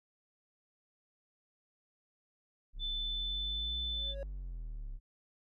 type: exponential two-way sweep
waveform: triangle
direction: up then down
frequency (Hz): 33 to 63.5 to 33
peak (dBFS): -37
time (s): 2.73-5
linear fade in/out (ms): 50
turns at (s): 3.8
type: tone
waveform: sine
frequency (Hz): 3520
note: A7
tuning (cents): 0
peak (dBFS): -35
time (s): 2.79-4.15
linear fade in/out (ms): 50
type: tone with exponential growth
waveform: triangle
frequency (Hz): 553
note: C#5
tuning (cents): -4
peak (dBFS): -36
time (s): 3.83-4.23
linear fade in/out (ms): 1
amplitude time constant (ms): 86
effects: none